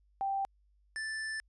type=tone pair in turn; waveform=sine / square; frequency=784 / 1760 Hz; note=G5 / A6; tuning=0 / 0 cents; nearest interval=octave + major second; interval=1400 cents; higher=second; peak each=-30 / -36 dBFS; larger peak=first; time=0.21-0.45 / 0.96-1.4 s; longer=second; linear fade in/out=0 ms; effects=added 50 Hz sine -65 dBFS peak until 1.48 s + resampled to 24000 Hz